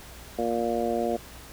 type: harmonic tone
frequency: 117.2 Hz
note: A#2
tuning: 10 cents sharp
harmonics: 2 / 3 / 4 / 5 / 6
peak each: -31 / -31 / -30 / -31 / -30 dBFS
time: 0.38-1.17 s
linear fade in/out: 10 ms
effects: added 60 Hz sine -48 dBFS peak until 1.52 s + pink hiss -46 dBFS RMS until 1.52 s